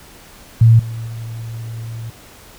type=tone with level steps; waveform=sine; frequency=114.1 Hz; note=A#2; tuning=37 cents flat; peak=-5 / -23 / -25 dBFS; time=0.61-2.1 s; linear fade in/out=5 ms; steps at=0.79 / 1.07 s; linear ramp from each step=5 ms; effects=pink hiss -42 dBFS RMS until 2.58 s